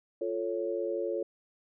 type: chord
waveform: sine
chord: F augmented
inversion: none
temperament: equal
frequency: 349.2 / 440 / 554.4 Hz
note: F4 / A4 / C#5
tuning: 0 / 0 / 0 cents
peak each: -34 dBFS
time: 0.21-1.23 s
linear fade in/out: 5 ms
effects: none